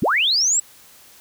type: linear sweep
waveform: sine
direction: up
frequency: 98 to 7910 Hz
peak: -15 dBFS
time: 0.02-0.6 s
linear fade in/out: 5 ms
effects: white hiss -48 dBFS RMS until 1.2 s